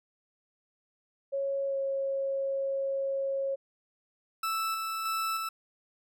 sine tone with pitch glide, 551 to 545.3 Hz, C#5 to C#5, -11 to -29 cents, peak -28 dBFS, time 1.32-3.56 s, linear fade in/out 20 ms, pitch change -18 cents, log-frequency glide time 1.67-1.76 s
40% pulse tone with tremolo, 1318.5 Hz, E6, in tune, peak -28 dBFS, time 4.43-5.49 s, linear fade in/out 5 ms, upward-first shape square, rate 1.6 Hz, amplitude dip 30%
effects none

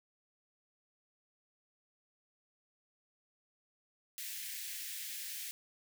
white high-pass noise, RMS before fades -43 dBFS, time 4.18-5.51 s, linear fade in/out 0 ms, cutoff 1700 Hz, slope 48 dB/octave, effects none

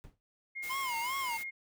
brown noise with exponential decay, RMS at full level -45 dBFS, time 0.04-0.2 s, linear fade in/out 0 ms, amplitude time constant 33 ms
sine tone, 2138 Hz, C7, 37 cents sharp, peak -37 dBFS, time 0.55-1.51 s, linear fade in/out 20 ms
white noise, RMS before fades -46 dBFS, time 0.62-1.44 s, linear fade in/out 20 ms
square tone with vibrato, 1003 Hz, B5, 26 cents sharp, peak -35 dBFS, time 0.69-1.38 s, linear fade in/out 20 ms, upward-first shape sine, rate 2.6 Hz, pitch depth 160 cents each way
effects none

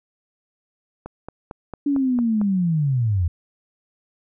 click train, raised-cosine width 1 ms, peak -19 dBFS, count 7, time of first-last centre 1.06-2.414 s, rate 4.43 Hz
sine linear sweep, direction down, 290 to 80.4 Hz, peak -17 dBFS, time 1.86-3.28 s, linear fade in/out 5 ms
effects none

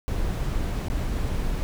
brown noise with dropouts, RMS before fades -26 dBFS, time 0.08-1.63 s, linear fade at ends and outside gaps 0 ms, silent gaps 0.884-0.9 s, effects none

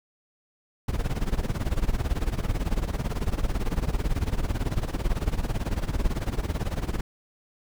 brown noise with tremolo, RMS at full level -23 dBFS, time 0.88-7.01 s, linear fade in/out 5 ms, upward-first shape sine, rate 18 Hz, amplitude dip 85%, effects none

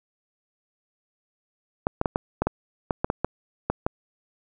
clicks, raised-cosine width 1 ms, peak -8 dBFS, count 12, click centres 1.869 / 2.014 / 2.058 / 2.159 / 2.42 / 2.47 / 2.908 / 3.045 / 3.101 / 3.246 / 3.7 / 3.865 s, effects none

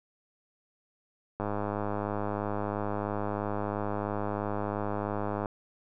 click train, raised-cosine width 1 ms, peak -18 dBFS, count 419, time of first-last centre 1.4-5.458 s, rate 103 Hz, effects none

